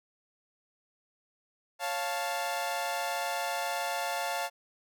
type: chord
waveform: sawtooth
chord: Db augmented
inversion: none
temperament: equal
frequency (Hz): 554.4 / 698.5 / 880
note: Db5 / F5 / A5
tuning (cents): 0 / 0 / 0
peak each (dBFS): -34 / -30 / -31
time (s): 1.79-4.5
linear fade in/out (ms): 50
effects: none